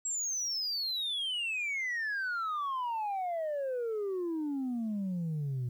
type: exponential sweep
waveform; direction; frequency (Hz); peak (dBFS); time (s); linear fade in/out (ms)
sine; down; 7690 to 119.9; -29; 0.05-5.69; 5
effects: tanh soft clip ceiling -30 dBFS + 11-bit